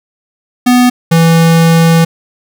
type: tone pair in turn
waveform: square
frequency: 247.6 / 165.25 Hz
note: B3 / E3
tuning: +5 / +5 cents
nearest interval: perfect fifth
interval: 700 cents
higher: first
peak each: -5 dBFS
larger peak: neither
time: 0.66-0.9 / 1.11-2.05 s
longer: second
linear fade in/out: 10 ms
effects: none